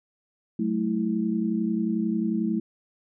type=tone cluster; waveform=sine; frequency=187.8 / 219 / 328.2 Hz; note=F#3 / A3 / E4; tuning=+26 / -8 / -8 cents; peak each=-29 / -25 / -29 dBFS; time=0.59-2.6 s; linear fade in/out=5 ms; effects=none